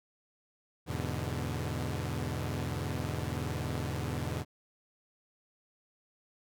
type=chord; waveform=sawtooth; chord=E dominant seventh; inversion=none; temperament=equal with one note detuned; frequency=82.41 / 103.83 / 124.91 / 146.83 Hz; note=E2 / G#2 / B2 / D3; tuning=0 / 0 / +20 / 0 cents; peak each=-34 / -35 / -34 / -35 dBFS; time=0.86-4.45 s; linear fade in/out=50 ms; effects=none